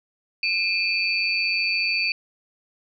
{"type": "tone cluster", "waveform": "sine", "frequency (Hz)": [2422, 2608, 4555], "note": ["D#7", "E7", "C#8"], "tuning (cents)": [-47, -19, 46], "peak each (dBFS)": -25, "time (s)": [0.43, 2.12], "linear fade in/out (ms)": 2, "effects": []}